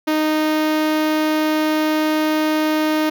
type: tone with notch filter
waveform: sawtooth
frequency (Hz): 309.4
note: D#4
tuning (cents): -10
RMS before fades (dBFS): -18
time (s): 0.07-3.1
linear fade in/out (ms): 10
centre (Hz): 8100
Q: 0.93
effects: none